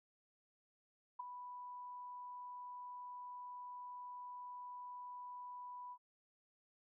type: tone with ADSR envelope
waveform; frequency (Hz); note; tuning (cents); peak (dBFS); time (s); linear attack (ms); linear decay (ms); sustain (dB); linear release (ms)
sine; 987.8; B5; 0; -38; 1.19-5.98; 11; 8; -9; 61
effects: none